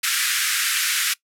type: band-pass noise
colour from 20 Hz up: pink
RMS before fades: -22 dBFS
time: 0.03-1.14 s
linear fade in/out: 10 ms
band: 1400 to 14000 Hz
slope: 48 dB/octave
effects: noise-tail reverb RT60 0.1 s tail -21 dB re dry